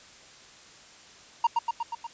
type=tone with echo; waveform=triangle; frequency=932.3 Hz; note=A#5; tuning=in tune; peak=-16 dBFS; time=1.44-1.47 s; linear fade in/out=5 ms; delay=120 ms; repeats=5; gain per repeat=-3 dB; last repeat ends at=2.07 s; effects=white hiss -51 dBFS RMS until 2.13 s + resampled to 16000 Hz